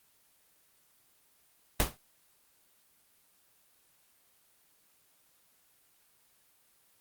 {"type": "noise with exponential decay", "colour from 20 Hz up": "pink", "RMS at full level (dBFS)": -22, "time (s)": [1.8, 1.97], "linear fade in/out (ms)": 0, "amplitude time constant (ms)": 35, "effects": ["white hiss -67 dBFS RMS until 7 s", "Opus 24 kbps"]}